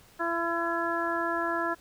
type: harmonic tone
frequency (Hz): 337.2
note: E4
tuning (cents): +39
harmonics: 1 / 2 / 3 / 4 / 5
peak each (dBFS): -33 / -33 / -33 / -33 / -33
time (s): 0.19-1.75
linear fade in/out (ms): 20
effects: pink hiss -57 dBFS RMS until 1.8 s